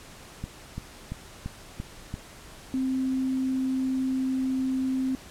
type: click train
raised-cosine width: 5 ms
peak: -20 dBFS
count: 6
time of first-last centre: 0.44-2.141 s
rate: 2.94 Hz
type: tone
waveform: sine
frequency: 261.6 Hz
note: C4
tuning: in tune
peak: -24 dBFS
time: 2.74-5.15 s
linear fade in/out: 0 ms
effects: pink hiss -47 dBFS RMS until 5.3 s + low-pass 11000 Hz 12 dB/octave